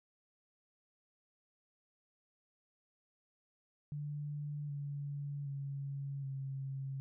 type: tone with pitch steps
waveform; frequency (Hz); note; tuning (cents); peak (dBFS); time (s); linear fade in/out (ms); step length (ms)
sine; 146.83 / 142.98 / 139.23 / 135.58; D3 / D3 / C#3 / C#3; 0 / -46 / +8 / -38; -38; 3.92-7; 0; 770
effects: none